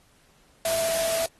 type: tone in noise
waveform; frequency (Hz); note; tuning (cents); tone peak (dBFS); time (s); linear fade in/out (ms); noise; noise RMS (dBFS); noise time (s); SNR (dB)
sine; 659.3; E5; 0; -25; 0.65-1.26; 2; white; -29; 0.65-1.26; +1
effects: pink hiss -61 dBFS RMS until 1.39 s + AAC 32 kbps